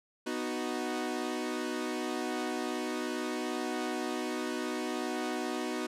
sawtooth chord, B major, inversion none, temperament equal with one note detuned, 246.9 / 309.5 / 370 Hz, B3 / D#4 / F#4, 0 / -9 / 0 cents, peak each -33 dBFS, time 0.26-5.87 s, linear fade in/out 10 ms, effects low-pass 10000 Hz 12 dB/octave

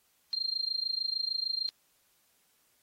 sine tone with amplitude modulation, 4186 Hz, C8, in tune, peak -26 dBFS, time 0.33-1.69 s, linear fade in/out 0 ms, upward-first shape sine, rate 26.6 Hz, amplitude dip 90%, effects white hiss -70 dBFS RMS until 2.82 s + AAC 48 kbps

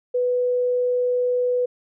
sine tone, 494.9 Hz, B4, 4 cents sharp, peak -18 dBFS, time 0.14-1.66 s, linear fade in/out 10 ms, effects none

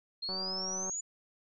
sine exponential sweep, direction up, 4186 to 7030 Hz, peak -34 dBFS, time 0.22-1.01 s, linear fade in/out 10 ms
click train, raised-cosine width 1 ms, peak -30 dBFS, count 115, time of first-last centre 0.29-0.896 s, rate 188 Hz
effects none

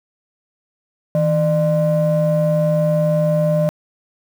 triangle ring-modulated tone, 220 Hz, A3, in tune, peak -8 dBFS, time 1.15-3.69 s, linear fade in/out 0 ms, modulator 381 Hz, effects tanh soft clip ceiling -4 dBFS + 7-bit

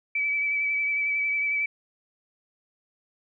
sine tone with vibrato, 2300 Hz, D7, 37 cents flat, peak -23 dBFS, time 0.15-1.66 s, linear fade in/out 5 ms, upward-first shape sine, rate 11 Hz, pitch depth 21 cents each way, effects none

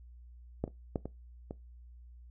clicks, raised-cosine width 2 ms, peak -18 / -30 / -18 / -25 / -26 dBFS, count 5, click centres 0.64 / 0.678 / 0.958 / 1.056 / 1.509 s, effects noise-tail reverb RT60 0.2 s tail -20 dB re dry + added 60 Hz sine -50 dBFS peak until 2.3 s

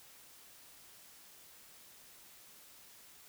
silence, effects white hiss -58 dBFS RMS until 3.28 s

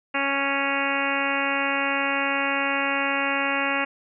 harmonic tone, 277.2 Hz, C#4, in tune, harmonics 1 / 2 / 3 / 4 / 5 / 6 / 7 / 8 / 9 / 10, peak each -31 / -31 / -31 / -31 / -31 / -31 / -31 / -31 / -31 / -31 dBFS, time 0.14-3.85 s, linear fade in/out 10 ms, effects none

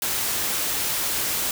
white noise, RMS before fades -25 dBFS, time 0.02-1.51 s, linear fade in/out 2 ms, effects none

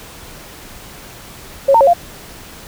sine tone with pitch steps, 549 / 912 / 550 / 694 Hz, C#5 / A#5 / C#5 / F5, -17 / -38 / -14 / -11 cents, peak -6 dBFS, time 1.68-1.936 s, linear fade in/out 10 ms, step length 64 ms, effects pink hiss -36 dBFS RMS until 2.67 s

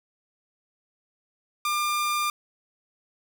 sawtooth tone, 1198 Hz, D6, 34 cents sharp, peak -20 dBFS, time 1.65-2.3 s, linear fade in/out 2 ms, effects none

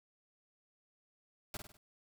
pink noise with echo, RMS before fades -42 dBFS, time 1.54-1.57 s, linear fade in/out 2 ms, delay 50 ms, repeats 4, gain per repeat -6 dB, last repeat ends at 1.77 s, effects none

